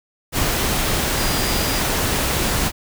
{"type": "tone in noise", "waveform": "sine", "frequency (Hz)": 4867, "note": "D#8", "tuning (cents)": -39, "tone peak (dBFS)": -29, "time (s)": [1.15, 1.83], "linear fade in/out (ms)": 50, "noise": "pink", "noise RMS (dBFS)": -20, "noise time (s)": [0.32, 2.72], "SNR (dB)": -12, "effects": []}